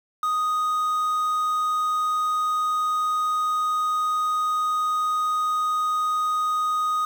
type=tone with quantisation; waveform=triangle; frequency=1244.5 Hz; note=D#6; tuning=in tune; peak=-19 dBFS; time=0.23-7.05 s; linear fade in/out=2 ms; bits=7; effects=none